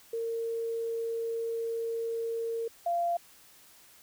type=tone pair in turn; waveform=sine; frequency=458.4 / 689.6 Hz; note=A#4 / F5; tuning=-29 / -22 cents; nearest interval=perfect fifth; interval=707 cents; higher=second; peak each=-30 / -26 dBFS; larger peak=second; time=0.13-2.68 / 2.86-3.17 s; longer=first; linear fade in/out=5 ms; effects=white hiss -57 dBFS RMS until 4.02 s